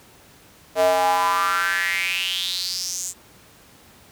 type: tone with high-pass filter sweep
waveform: square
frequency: 91 Hz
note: F#2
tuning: 28 cents flat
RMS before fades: -22 dBFS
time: 0.75-3.14 s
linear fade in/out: 50 ms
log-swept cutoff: 570 to 7500 Hz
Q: 6.1
effects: pink hiss -50 dBFS RMS until 4.11 s + high-pass 60 Hz 12 dB/octave